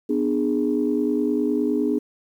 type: chord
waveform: sine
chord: G# diminished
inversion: first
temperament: just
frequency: 249.2 / 299 / 415.3 Hz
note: B3 / D4 / G#4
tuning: +16 / +31 / 0 cents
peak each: -23 / -22 / -24 dBFS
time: 0.09-1.99 s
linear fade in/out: 10 ms
effects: tanh soft clip ceiling -10 dBFS + 9-bit